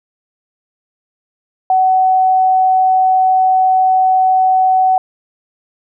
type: tone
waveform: sine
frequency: 751 Hz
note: F#5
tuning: 26 cents sharp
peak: -8 dBFS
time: 1.7-4.98 s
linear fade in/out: 2 ms
effects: none